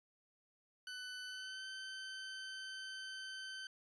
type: tone with pitch glide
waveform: 20% pulse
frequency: 1500 to 1539.5 Hz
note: F#6 to G6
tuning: +23 to -32 cents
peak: -40 dBFS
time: 0.87-3.67 s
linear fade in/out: 2 ms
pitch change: +45 cents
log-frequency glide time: 1.25-1.66 s
effects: resampled to 22050 Hz